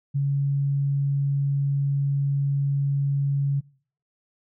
sine tone, 140 Hz, C#3, 18 cents sharp, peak -20 dBFS, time 0.14-3.61 s, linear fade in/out 20 ms, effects noise-tail reverb RT60 0.5 s tail -23 dB re dry

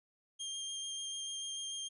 25% pulse tone with vibrato, 3201 Hz, G7, 36 cents sharp, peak -35 dBFS, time 0.39-1.89 s, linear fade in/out 20 ms, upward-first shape square, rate 6.8 Hz, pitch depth 9 cents each way, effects resampled to 32000 Hz

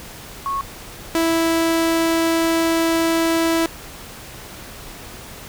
sine / sawtooth tone pair in turn, 1101 / 329.2 Hz, C#6 / E4, -12 / -2 cents, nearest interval octave + major sixth, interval 2090 cents, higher first, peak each -20 / -12 dBFS, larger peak second, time 0.46-0.61 / 1.15-3.66 s, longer second, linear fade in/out 0 ms, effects pink hiss -37 dBFS RMS until 5.48 s

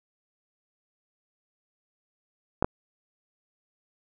clicks, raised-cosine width 1 ms, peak -8 dBFS, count 2, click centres 2.625 / 2.645 s, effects none

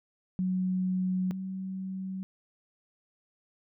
sine tone pair in turn, 185 / 189.32 Hz, F#3 / F#3, 0 / +40 cents, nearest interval unison, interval 40 cents, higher second, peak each -26 / -33 dBFS, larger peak first, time 0.39-1.31 / 1.31-2.23 s, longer neither, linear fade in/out 0 ms, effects none

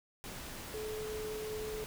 sine tone in noise, 430.7 Hz, A4, 37 cents flat, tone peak -38 dBFS, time 0.74-1.84 s, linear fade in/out 0 ms, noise pink, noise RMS -45 dBFS, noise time 0.24-1.86 s, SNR +4 dB, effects none

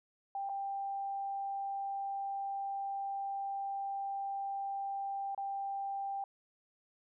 sine tone with dropouts, 790 Hz, G5, 13 cents sharp, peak -35 dBFS, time 0.35-6.24 s, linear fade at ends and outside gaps 2 ms, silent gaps 0.491-0.495 / 5.348-5.377 s, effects none

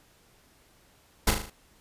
pink noise with echo, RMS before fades -21 dBFS, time 1.27-1.31 s, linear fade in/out 5 ms, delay 38 ms, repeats 5, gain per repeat -5 dB, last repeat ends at 1.5 s, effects pink hiss -61 dBFS RMS until 1.8 s + resampled to 32000 Hz

